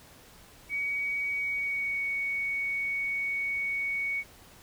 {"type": "tone with pitch glide", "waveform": "sine", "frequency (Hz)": [2256, 2230], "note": ["C#7", "C#7"], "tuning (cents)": [30, 10], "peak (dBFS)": -28, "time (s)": [0.69, 4.24], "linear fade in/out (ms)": 50, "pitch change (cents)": -20, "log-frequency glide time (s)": [1.31, 2.05], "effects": ["pink hiss -54 dBFS RMS until 4.62 s"]}